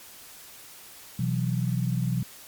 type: chord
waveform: sine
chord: B suspended fourth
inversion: none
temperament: equal with one note detuned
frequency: 125.41 / 164.81 / 185 Hz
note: B2 / E3 / F#3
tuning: +27 / 0 / 0 cents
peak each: -26 / -29 / -30 dBFS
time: 1.19-2.23 s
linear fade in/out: 5 ms
effects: white hiss -47 dBFS RMS until 2.47 s + MP3 96 kbps